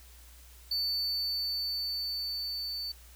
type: tone with level ramp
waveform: triangle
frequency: 4500 Hz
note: C#8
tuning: 25 cents sharp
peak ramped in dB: -27 to -33 dBFS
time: 0.71-2.92 s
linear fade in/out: 5 ms
effects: added 60 Hz sine -52 dBFS peak until 3.15 s + white hiss -57 dBFS RMS until 3.15 s